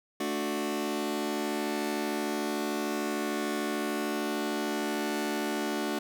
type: chord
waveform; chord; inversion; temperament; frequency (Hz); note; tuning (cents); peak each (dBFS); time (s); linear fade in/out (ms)
sawtooth; D major; second; just; 220.2 / 293.7 / 367.1; A3 / D4 / F#4; +2 / 0 / -14; -31 / -29 / -30; 0.2-5.99; 5
effects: none